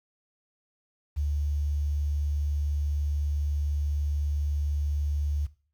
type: tone with quantisation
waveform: sine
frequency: 73 Hz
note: D2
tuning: 10 cents flat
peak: -25 dBFS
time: 1.16-5.47 s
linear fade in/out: 20 ms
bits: 9
effects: noise-tail reverb RT60 0.4 s tail -17 dB re dry